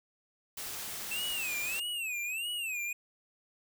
white noise, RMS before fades -40 dBFS, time 0.57-1.8 s, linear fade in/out 5 ms
square tone with vibrato, 2637 Hz, E7, in tune, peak -34 dBFS, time 1.11-2.93 s, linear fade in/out 5 ms, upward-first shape sine, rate 1.6 Hz, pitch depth 180 cents each way
effects none

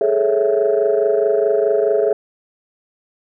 sine chord, A major seventh, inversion third, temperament equal, 415.3 / 440 / 554.4 / 659.3 Hz, G#4 / A4 / C#5 / E5, 0 / 0 / 0 / 0 cents, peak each -16 / -18 / -20 / -19 dBFS, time 0.01-2.13 s, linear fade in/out 2 ms, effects tanh soft clip ceiling -6 dBFS

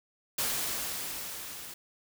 white noise with level ramp, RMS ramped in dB -30 to -44 dBFS, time 0.38-1.74 s, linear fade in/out 5 ms, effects none

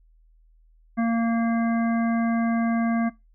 harmonic tone, 230.2 Hz, A#3, 22 cents flat, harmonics 1 / 3 / 5 / 7 / 9, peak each -20 / -30 / -34 / -37 / -39 dBFS, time 0.97-3.1 s, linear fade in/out 20 ms, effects noise-tail reverb RT60 0.2 s tail -20 dB re dry + added 40 Hz sine -54 dBFS peak until 3.34 s

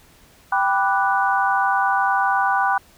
sine chord, G major seventh, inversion none, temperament equal, 784 / 987.8 / 1174.7 / 1480 Hz, G5 / B5 / D6 / F#6, 0 / 0 / 0 / 0 cents, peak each -20 / -22 / -24 / -22 dBFS, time 0.52-2.78 s, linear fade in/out 5 ms, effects pink hiss -52 dBFS RMS until 2.97 s

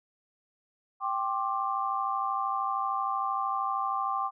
sine chord, G suspended fourth, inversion none, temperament equal with one note detuned, 784 / 1061.7 / 1174.7 Hz, G5 / C6 / D6, 0 / +25 / 0 cents, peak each -32 / -32 / -31 dBFS, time 1-4.31 s, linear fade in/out 50 ms, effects none

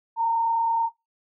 sine tone with frequency modulation, 917 Hz, A#5, 29 cents flat, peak -20 dBFS, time 0.16-0.9 s, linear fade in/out 50 ms, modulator 29.7 Hz, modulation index 0.45, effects noise-tail reverb RT60 0.2 s tail -18 dB re dry

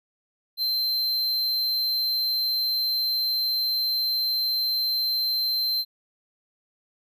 square tone, 4113 Hz, C8, 30 cents flat, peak -23 dBFS, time 0.57-5.85 s, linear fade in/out 50 ms, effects none

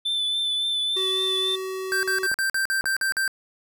triangle tone with vibrato, 3520 Hz, A7, in tune, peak -21 dBFS, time 0.05-1.56 s, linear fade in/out 10 ms, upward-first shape triangle, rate 3.6 Hz, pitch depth 27 cents each way
square tone, 378 Hz, F#4, 37 cents sharp, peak -29 dBFS, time 0.96-2.27 s, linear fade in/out 10 ms
square tone bursts, 1568 Hz, G6, in tune, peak -22 dBFS, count 9, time 1.92-3.278 s, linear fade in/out 0 ms, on 110 ms, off 46 ms
clicks, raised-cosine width 1 ms, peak -23 / -31 / -31 dBFS, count 3, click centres 2.316 / 2.842 / 3.113 s
effects none

